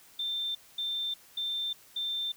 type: tone bursts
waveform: sine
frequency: 3575 Hz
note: A7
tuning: 27 cents sharp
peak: -30 dBFS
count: 4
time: 0.19-2.32 s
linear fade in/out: 5 ms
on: 360 ms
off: 230 ms
effects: white hiss -57 dBFS RMS until 2.36 s